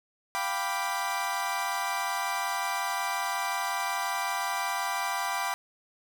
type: chord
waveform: 30% pulse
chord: G dominant seventh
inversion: third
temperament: equal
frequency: 698.5 / 784 / 987.8 / 1174.7 Hz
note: F5 / G5 / B5 / D6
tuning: 0 / 0 / 0 / 0 cents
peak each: -34 / -31 / -30 / -32 dBFS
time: 0.35-5.54 s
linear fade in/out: 0 ms
effects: none